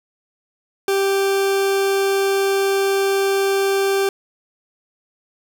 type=tone; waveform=40% pulse; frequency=392 Hz; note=G4; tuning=in tune; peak=-15 dBFS; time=0.88-4.09 s; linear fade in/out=2 ms; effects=none